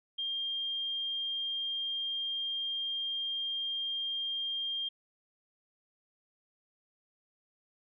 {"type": "tone", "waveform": "sine", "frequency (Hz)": 3204, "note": "G7", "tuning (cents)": 37, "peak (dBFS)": -32, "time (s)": [0.18, 4.89], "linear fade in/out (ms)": 10, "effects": []}